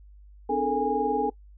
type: tone cluster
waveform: sine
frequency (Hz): 258 / 296.6 / 430.2 / 451.3 / 820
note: C4 / D4 / A4 / A4 / G#5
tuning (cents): -24 / +17 / -39 / +44 / -22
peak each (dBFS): -32 / -32 / -28 / -30 / -26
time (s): 0.49-1.3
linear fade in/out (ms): 10
effects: noise-tail reverb RT60 0.1 s tail -21 dB re dry + added 50 Hz sine -47 dBFS peak until 1.57 s